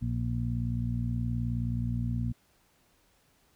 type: harmonic tone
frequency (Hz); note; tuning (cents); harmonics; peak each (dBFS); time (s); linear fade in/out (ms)
59; A#1; +22; 1 / 2 / 3 / 4; -35 / -30 / -40 / -35; 0.01-2.33; 20
effects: pink hiss -67 dBFS RMS until 3.55 s